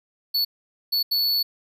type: tone bursts at uneven times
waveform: square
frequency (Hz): 4435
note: C#8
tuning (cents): 0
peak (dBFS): -20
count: 3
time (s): 0.34-0.45 / 0.92-1.03 / 1.11-1.43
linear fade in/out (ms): 10
effects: none